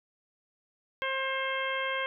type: harmonic tone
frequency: 532 Hz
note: C5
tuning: 29 cents sharp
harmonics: 1 / 2 / 3 / 4 / 5 / 6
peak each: -35 / -35 / -35 / -35 / -41 / -39 dBFS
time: 1.02-2.06 s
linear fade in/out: 0 ms
effects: none